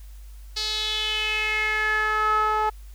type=tone with band-pass filter sweep; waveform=sawtooth; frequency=429.7 Hz; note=A4; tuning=41 cents flat; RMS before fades=-24 dBFS; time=0.56-2.7 s; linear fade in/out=10 ms; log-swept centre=4500 to 1000 Hz; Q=4.8; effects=added 50 Hz sine -39 dBFS peak until 2.94 s + white hiss -57 dBFS RMS until 2.94 s